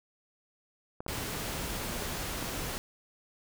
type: clicks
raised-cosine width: 1 ms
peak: -24 dBFS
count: 4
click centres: 1.005 / 1.064 / 2.023 / 2.426 s
type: noise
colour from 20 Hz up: pink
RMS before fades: -36 dBFS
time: 1.08-2.78 s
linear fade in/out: 0 ms
effects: none